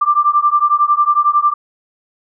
sine beating tone pair, 1177 / 1188 Hz, D6 / D6, +3 / +20 cents, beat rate 11 Hz, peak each -13 dBFS, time 0.01-1.54 s, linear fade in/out 10 ms, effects none

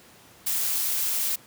blue noise, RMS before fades -26 dBFS, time 0.46-1.36 s, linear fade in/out 10 ms, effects pink hiss -52 dBFS RMS until 1.46 s + high-pass 100 Hz 12 dB/octave

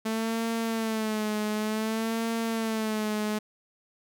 sawtooth tone with vibrato, 220 Hz, A3, in tune, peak -23 dBFS, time 0.05-3.39 s, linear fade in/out 10 ms, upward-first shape sine, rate 0.55 Hz, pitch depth 63 cents each way, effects none

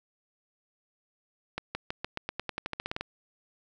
accelerating click train, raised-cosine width 0.3 ms, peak -16 dBFS, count 16, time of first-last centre 1.58-3.01 s, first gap 170 ms, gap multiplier 0.91, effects none

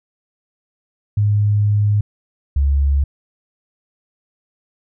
sine tone pair in turn, 103.83 / 69.89 Hz, G#2 / C#2, 0 / +15 cents, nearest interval perfect fifth, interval 685 cents, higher first, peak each -12 dBFS, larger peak neither, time 1.17-2.01 / 2.56-3.04 s, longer first, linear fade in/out 5 ms, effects none

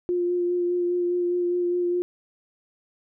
sine tone with vibrato, 352.9 Hz, F4, 18 cents sharp, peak -21 dBFS, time 0.09-2.02 s, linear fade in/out 0 ms, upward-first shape sine, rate 4.9 Hz, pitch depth 15 cents each way, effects none

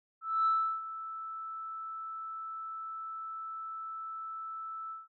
sine tone with ADSR envelope, 1317 Hz, E6, 2 cents flat, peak -23 dBFS, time 0.21-5.08 s, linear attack 250 ms, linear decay 350 ms, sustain -15 dB, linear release 170 ms, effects tanh soft clip ceiling -20 dBFS

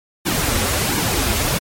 pink noise with flanger, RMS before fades -19 dBFS, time 0.25-1.59 s, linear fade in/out 20 ms, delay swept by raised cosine 1.5 to 6.7 ms, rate 1.4 Hz, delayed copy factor -0.75, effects MP3 64 kbps

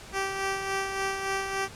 10% pulse tone with tremolo, 389 Hz, G4, 13 cents flat, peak -18 dBFS, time 0.12-1.69 s, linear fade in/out 50 ms, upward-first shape sine, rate 3.5 Hz, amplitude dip 45%, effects pink hiss -45 dBFS RMS until 1.75 s + low-pass 9000 Hz 12 dB/octave

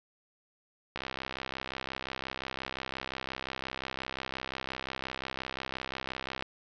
click train, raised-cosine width 0.3 ms, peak -19 dBFS, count 360, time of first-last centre 0.96-6.424 s, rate 65.7 Hz, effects resampled to 16000 Hz + 10-bit

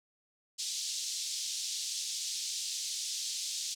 white band-pass noise, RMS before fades -37 dBFS, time 0.58-3.75 s, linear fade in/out 20 ms, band 3600 to 7200 Hz, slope 24 dB/octave, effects none

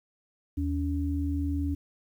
sine tone pair together, 79.5 / 283.3 Hz, D#2 / C#4, +38 / +38 cents, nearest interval octave + minor seventh, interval 2200 cents, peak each -28 / -30 dBFS, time 0.57-1.75 s, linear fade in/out 10 ms, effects 10-bit

